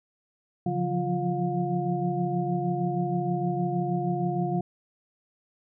sine tone cluster, 141.5 / 173.1 / 179.5 / 350.8 / 712 Hz, C#3 / F3 / F3 / F4 / F5, +36 / -15 / +48 / +8 / +33 cents, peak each -31 dBFS, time 0.66-4.61 s, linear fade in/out 5 ms, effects none

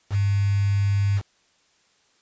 sine tone with quantisation, 100 Hz, G2, 35 cents sharp, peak -18 dBFS, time 0.1-1.22 s, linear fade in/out 50 ms, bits 6, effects white hiss -63 dBFS RMS until 2.21 s + resampled to 16000 Hz

